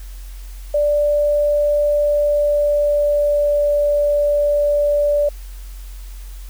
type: tone with pitch glide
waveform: sine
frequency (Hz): 587.3 to 583.6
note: D5 to D5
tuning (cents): 0 to -11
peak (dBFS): -13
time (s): 0.74-5.29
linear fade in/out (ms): 5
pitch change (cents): -11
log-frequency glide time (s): 1.92-3.66
effects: added 45 Hz sine -30 dBFS peak until 6.49 s + white hiss -46 dBFS RMS until 6.49 s